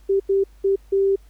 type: tone bursts at uneven times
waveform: sine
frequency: 391.4 Hz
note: G4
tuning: 3 cents flat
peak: -15 dBFS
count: 4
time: 0.09-0.2 / 0.29-0.44 / 0.64-0.76 / 0.92-1.16 s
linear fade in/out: 10 ms
effects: added 50 Hz sine -46 dBFS peak until 1.29 s + pink hiss -60 dBFS RMS until 1.29 s